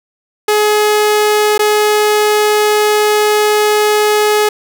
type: tone with dropouts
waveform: sawtooth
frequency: 422 Hz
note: G#4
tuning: 28 cents sharp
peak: -5 dBFS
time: 0.48-4.49 s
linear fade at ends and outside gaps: 5 ms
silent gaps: 1.579-1.592 s
effects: none